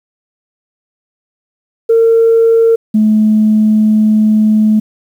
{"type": "tone pair in turn", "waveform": "sine", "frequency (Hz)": [456, 215.2], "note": ["A#4", "A3"], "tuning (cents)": [-38, -38], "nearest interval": "octave + minor second", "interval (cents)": 1300, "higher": "first", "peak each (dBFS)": [-4, -5], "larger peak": "first", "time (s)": [[1.89, 2.76], [2.94, 4.8]], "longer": "second", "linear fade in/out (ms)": 10, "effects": ["tanh soft clip ceiling -1 dBFS", "7-bit"]}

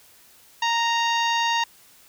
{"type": "harmonic tone", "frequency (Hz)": 930, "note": "A#5", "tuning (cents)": -4, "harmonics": [1, 2, 3, 4, 5, 6, 7], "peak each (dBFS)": [-22, -27, -28, -30, -35, -38, -37], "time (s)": [0.62, 1.64], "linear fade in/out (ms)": 5, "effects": ["white hiss -53 dBFS RMS until 2.08 s"]}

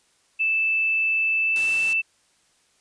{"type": "tone with pitch glide", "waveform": "sine", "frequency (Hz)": [2637, 2654], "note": ["E7", "E7"], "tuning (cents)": [0, 11], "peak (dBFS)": -19, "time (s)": [0.39, 2.02], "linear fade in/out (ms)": 20, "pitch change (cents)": 11, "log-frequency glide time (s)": [1.42, 1.69]}
{"type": "noise", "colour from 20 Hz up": "white", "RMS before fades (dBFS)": -36, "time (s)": [1.56, 1.93], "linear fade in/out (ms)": 0}
{"effects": ["white hiss -63 dBFS RMS until 2.8 s", "resampled to 22050 Hz"]}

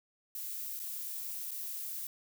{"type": "noise with dropouts", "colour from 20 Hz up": "violet", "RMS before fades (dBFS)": -40, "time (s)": [0.35, 2.07], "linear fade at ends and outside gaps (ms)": 2, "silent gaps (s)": [[0.794, 0.799], [1.509, 1.515]], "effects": []}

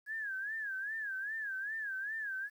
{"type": "tone with vibrato", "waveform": "sine", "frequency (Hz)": 1658, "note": "G#6", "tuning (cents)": -3, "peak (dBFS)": -36, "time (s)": [0.06, 2.5], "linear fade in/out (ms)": 50, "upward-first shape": "sine", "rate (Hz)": 2.5, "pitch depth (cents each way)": 140, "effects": ["11-bit"]}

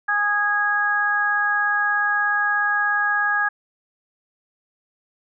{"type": "harmonic tone", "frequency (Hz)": 413.2, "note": "G#4", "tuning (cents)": -9, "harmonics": [2, 3, 4], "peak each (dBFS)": [-26, -25, -19], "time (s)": [0.08, 3.49], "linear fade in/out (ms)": 10, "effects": []}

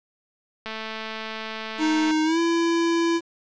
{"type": "click train", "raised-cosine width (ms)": 0.3, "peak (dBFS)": -17, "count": 320, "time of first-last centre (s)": [0.66, 2.11], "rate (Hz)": 220}
{"type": "tone with pitch glide", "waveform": "square", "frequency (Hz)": [311.1, 335.4], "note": ["D#4", "E4"], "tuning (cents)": [0, 30], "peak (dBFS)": -20, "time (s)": [1.78, 3.21], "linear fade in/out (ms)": 50, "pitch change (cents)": 130, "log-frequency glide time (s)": [2.24, 2.39]}
{"effects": ["resampled to 16000 Hz", "8-bit"]}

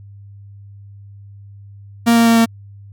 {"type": "tone with pitch steps", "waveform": "45% pulse", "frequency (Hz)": [233.1, 231.5, 229.9, 228.3], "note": ["A#3", "A#3", "A#3", "A#3"], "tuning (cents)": [0, -12, -24, -36], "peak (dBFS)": -9, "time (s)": [2.06, 2.46], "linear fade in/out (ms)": 20, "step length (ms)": 100, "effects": ["added 100 Hz sine -36 dBFS peak until 2.92 s"]}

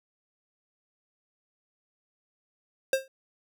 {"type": "tone with exponential decay", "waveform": "square", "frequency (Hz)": 532, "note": "C5", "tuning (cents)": 29, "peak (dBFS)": -19, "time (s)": [2.93, 3.08], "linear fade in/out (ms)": 2, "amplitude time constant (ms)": 31, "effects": []}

